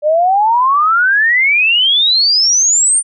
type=exponential sweep; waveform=sine; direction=up; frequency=584 to 9170 Hz; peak=-8 dBFS; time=0.02-3.03 s; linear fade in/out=50 ms; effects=none